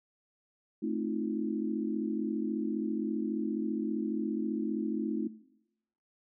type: chord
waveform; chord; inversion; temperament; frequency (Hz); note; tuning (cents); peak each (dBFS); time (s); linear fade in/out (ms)
sine; F dominant seventh; first; just; 218.3 / 261.9 / 314.3 / 349.2; A3 / C4 / Eb4 / F4; -13 / +2 / +18 / 0; -34 / -37 / -34 / -38; 0.82-5.28; 10
effects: noise-tail reverb RT60 0.8 s tail -17 dB re dry